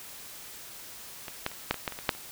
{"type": "clicks", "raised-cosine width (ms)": 0.3, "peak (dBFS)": [-21, -12, -29, -8, -19, -13, -23, -22, -6, -30], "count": 10, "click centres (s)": [1.282, 1.464, 1.516, 1.71, 1.743, 1.878, 1.923, 1.989, 2.092, 2.15], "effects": ["white hiss -45 dBFS RMS until 2.31 s"]}